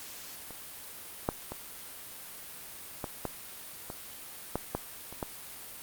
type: clicks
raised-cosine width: 1 ms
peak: -30 / -13 / -23 / -19 / -17 / -24 / -15 / -16 / -29 / -18 dBFS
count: 10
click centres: 0.507 / 1.289 / 1.52 / 3.042 / 3.253 / 3.901 / 4.556 / 4.75 / 5.126 / 5.228 s
effects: white hiss -45 dBFS RMS until 5.82 s + Opus 48 kbps